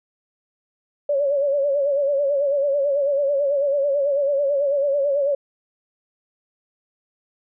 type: tone with vibrato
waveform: sine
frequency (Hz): 564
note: C#5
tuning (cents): +30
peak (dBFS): -17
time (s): 1.09-5.35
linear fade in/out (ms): 5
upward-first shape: sine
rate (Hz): 9.1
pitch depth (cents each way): 67
effects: none